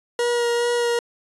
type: tone with vibrato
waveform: 40% pulse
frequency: 476.8 Hz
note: A#4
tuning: 39 cents sharp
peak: -18 dBFS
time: 0.19-0.99 s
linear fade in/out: 2 ms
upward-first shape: sine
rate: 2.4 Hz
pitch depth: 13 cents each way
effects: resampled to 24000 Hz